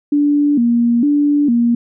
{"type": "tone with vibrato", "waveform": "sine", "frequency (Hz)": 262.2, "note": "C4", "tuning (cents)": 4, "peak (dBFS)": -10, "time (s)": [0.12, 1.75], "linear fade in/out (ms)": 5, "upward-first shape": "square", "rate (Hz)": 1.1, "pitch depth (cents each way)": 180, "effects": []}